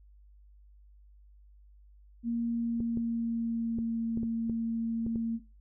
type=tone with pitch glide; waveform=sine; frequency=233.6 to 228.4 Hz; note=A#3 to A#3; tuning=+4 to -35 cents; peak=-28 dBFS; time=2.23-5.4 s; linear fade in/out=50 ms; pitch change=-39 cents; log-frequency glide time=2.46-4.06 s
type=clicks; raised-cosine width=3 ms; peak=-25 dBFS; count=8; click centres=2.804 / 2.973 / 3.787 / 4.174 / 4.232 / 4.497 / 5.065 / 5.158 s
effects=noise-tail reverb RT60 0.3 s tail -19 dB re dry + added 50 Hz sine -54 dBFS peak until 5.6 s